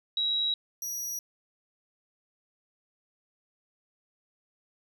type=tone pair in turn; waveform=sine / sawtooth; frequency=3863 / 5788 Hz; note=B7 / F#8; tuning=-39 / -39 cents; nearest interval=perfect fifth; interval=700 cents; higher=second; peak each=-25 / -30 dBFS; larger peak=first; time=0.17-0.54 / 0.82-1.19 s; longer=neither; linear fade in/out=2 ms; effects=none